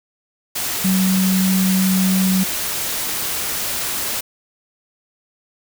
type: tone in noise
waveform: sine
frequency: 188.4 Hz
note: F#3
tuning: 32 cents sharp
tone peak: -14 dBFS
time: 0.84-2.44 s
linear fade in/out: 10 ms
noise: white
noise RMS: -23 dBFS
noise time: 0.55-4.21 s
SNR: +6 dB
effects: none